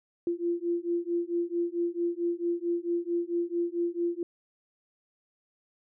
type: beating tone pair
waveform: sine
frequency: 342.1 / 346.6 Hz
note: F4 / F4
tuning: -36 / -13 cents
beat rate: 4.5 Hz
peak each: -30 dBFS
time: 0.27-4.23 s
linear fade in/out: 2 ms
effects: none